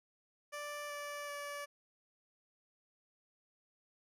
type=tone with pitch steps; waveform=15% pulse; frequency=587 / 581.9 / 576.9 Hz; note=D5 / D5 / D5; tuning=-1 / -16 / -31 cents; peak=-35 dBFS; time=0.52-1.66 s; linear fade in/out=20 ms; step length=380 ms; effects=resampled to 32000 Hz